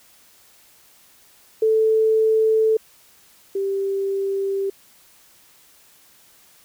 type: tone pair in turn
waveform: sine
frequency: 440 / 392 Hz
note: A4 / G4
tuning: 0 / 0 cents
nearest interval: major second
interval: 200 cents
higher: first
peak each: -14 / -20 dBFS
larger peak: first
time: 1.62-2.77 / 3.55-4.7 s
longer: neither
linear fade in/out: 5 ms
effects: white hiss -53 dBFS RMS until 6.64 s